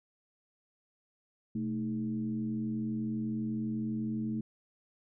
sine tone with frequency modulation, 220 Hz, A3, in tune, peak -31 dBFS, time 1.55-4.41 s, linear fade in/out 5 ms, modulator 92 Hz, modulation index 0.75, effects none

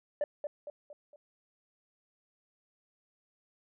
sine tone with echo, 587.3 Hz, D5, in tune, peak -25 dBFS, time 0.21-0.24 s, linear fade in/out 2 ms, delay 230 ms, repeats 4, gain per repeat -7 dB, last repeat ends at 1.16 s, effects tanh soft clip ceiling -26 dBFS

